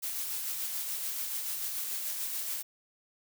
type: noise with tremolo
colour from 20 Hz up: blue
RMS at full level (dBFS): -34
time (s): 0.02-2.63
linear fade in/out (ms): 20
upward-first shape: sine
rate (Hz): 6.9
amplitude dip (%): 30
effects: none